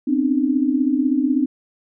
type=tone cluster; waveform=sine; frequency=254.7 / 270.8 / 303.1 Hz; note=C4 / C#4 / D#4; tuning=-46 / -40 / -45 cents; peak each=-20 dBFS; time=0.07-1.46 s; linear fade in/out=10 ms; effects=none